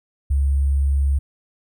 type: tone with sample-and-hold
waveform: sine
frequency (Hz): 69.3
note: C#2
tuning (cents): 0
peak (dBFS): -15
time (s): 0.3-1.19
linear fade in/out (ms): 10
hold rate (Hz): 8820
effects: none